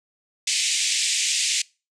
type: band-pass noise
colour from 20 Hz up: white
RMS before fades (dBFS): -23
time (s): 0.47-1.62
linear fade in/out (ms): 5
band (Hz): 2100 to 8400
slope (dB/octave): 48
effects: noise-tail reverb RT60 0.3 s tail -24 dB re dry